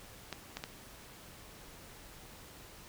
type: clicks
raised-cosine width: 0.2 ms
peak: -21 dBFS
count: 3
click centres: 0.327 / 0.57 / 0.639 s
effects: pink hiss -53 dBFS RMS until 2.88 s